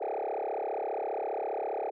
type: tone with frequency modulation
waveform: sine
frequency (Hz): 613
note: D#5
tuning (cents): -26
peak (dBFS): -28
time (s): 0-1.91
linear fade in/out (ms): 20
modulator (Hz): 34.9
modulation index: 6.3
effects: tanh soft clip ceiling -29 dBFS